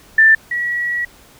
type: tone pair in turn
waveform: sine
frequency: 1775 / 1926.3 Hz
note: A6 / B6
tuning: +15 / -44 cents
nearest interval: minor second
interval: 141 cents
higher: second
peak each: -6 / -17 dBFS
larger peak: first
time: 0.18-0.35 / 0.51-1.05 s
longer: second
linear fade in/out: 5 ms
effects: pink hiss -46 dBFS RMS until 1.39 s